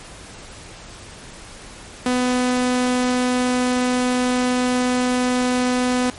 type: tone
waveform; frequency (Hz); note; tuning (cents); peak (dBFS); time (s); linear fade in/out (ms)
sawtooth; 250; B3; +21; -13; 2.06-6.1; 2
effects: pink hiss -39 dBFS RMS until 6.18 s + MP3 48 kbps